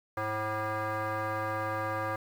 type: tone with frequency modulation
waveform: sine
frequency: 328.9 Hz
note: E4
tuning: 4 cents flat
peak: -28 dBFS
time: 0.17-2.16 s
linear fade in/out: 5 ms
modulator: 433 Hz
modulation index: 3
effects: tanh soft clip ceiling -28 dBFS + 9-bit